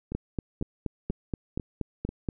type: two click trains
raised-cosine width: 3 ms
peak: -22 / -16 dBFS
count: 5 / 10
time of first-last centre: 0.12-2.09 / 0.15-2.288 s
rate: 2.03 / 4.21 Hz
effects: none